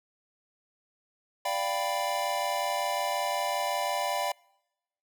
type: chord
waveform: square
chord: G dominant seventh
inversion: second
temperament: equal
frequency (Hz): 587.3 / 698.5 / 784 / 987.8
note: D5 / F5 / G5 / B5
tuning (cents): 0 / 0 / 0 / 0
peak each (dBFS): -34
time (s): 1.45-4.32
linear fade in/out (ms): 5
effects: noise-tail reverb RT60 0.9 s tail -26 dB re dry